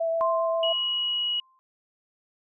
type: tone with vibrato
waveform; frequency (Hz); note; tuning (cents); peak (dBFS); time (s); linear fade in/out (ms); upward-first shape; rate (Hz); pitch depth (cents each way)
sine; 659.3; E5; 0; -23; 0-0.73; 10; triangle; 7.5; 13
type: tone with exponential decay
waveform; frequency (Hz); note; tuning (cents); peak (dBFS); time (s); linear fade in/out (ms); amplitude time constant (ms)
sine; 1046.5; C6; 0; -22; 0.21-1.59; 0; 300
type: tone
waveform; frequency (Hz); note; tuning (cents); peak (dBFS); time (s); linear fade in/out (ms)
sine; 2909; F#7; -30; -24; 0.63-1.4; 2
effects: none